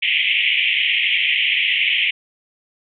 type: band-pass noise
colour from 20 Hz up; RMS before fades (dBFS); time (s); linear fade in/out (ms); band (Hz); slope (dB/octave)
white; -18; 0.02-2.11; 10; 2000 to 3200; 96
effects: none